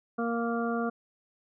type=harmonic tone; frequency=233.1 Hz; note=A#3; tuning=in tune; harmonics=1 / 2 / 3 / 5 / 6; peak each=-30 / -33 / -35 / -37 / -38 dBFS; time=0.18-0.9 s; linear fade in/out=10 ms; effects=none